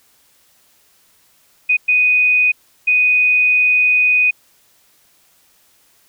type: tone bursts at uneven times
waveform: sine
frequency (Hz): 2489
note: D#7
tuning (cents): 0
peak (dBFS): -10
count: 3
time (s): 1.69-1.77 / 1.88-2.52 / 2.87-4.31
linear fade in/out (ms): 10
effects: white hiss -55 dBFS RMS until 6.08 s